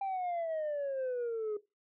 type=exponential sweep; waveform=sine; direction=down; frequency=794 to 415.3 Hz; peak=-30 dBFS; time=0.01-1.57 s; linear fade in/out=5 ms; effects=noise-tail reverb RT60 0.2 s tail -17 dB re dry + tanh soft clip ceiling -31 dBFS